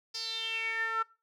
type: tone with band-pass filter sweep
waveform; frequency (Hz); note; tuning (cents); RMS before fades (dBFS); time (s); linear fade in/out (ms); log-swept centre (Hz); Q
sawtooth; 450; A4; +39; -34; 0.14-1.03; 10; 5100 to 1300; 8.1
effects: noise-tail reverb RT60 0.3 s tail -21 dB re dry